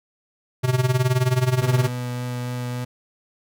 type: tone with tremolo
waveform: square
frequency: 127.1 Hz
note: C3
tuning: 50 cents flat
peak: -15 dBFS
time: 0.63-1.89 s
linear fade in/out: 20 ms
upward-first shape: sine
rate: 19 Hz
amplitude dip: 80%
type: tone with vibrato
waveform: 35% pulse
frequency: 123.47 Hz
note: B2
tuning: in tune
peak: -24 dBFS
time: 1.61-2.85 s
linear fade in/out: 10 ms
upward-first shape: triangle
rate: 3.5 Hz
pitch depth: 9 cents each way
effects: none